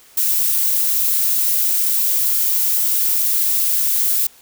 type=noise; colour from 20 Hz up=violet; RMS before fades=-17 dBFS; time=0.17-4.27 s; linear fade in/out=5 ms; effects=white hiss -48 dBFS RMS until 4.41 s